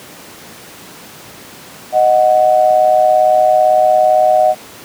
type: tone pair together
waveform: sine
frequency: 622.3 / 740 Hz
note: D#5 / F#5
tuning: 0 / 0 cents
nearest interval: minor third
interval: 300 cents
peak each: -10 dBFS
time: 1.92-4.55 s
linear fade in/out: 50 ms
effects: pink hiss -35 dBFS RMS until 4.84 s + high-pass 150 Hz 12 dB/octave